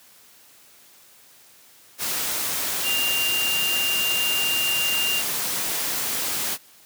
sine tone in noise, 2795 Hz, F7, 1 cent sharp, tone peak -22 dBFS, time 2.83-5.23 s, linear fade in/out 50 ms, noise white, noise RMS -26 dBFS, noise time 1.98-6.58 s, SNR +1 dB, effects white hiss -52 dBFS RMS until 6.85 s + high-pass 100 Hz 12 dB/octave

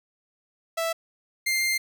sawtooth tone pair in turn, 659.3 / 2102 Hz, E5 / C7, 0 / +7 cents, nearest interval octave + minor sixth, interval 2007 cents, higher second, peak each -21 / -19 dBFS, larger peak second, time 0.77-0.93 / 1.46-1.78 s, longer second, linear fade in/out 10 ms, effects none

